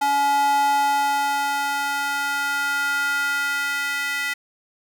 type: tone with high-pass filter sweep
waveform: square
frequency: 282.7 Hz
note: C#4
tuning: 34 cents sharp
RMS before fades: -22 dBFS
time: 0.01-4.34 s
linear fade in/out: 10 ms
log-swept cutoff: 750 to 1800 Hz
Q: 3.8
effects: none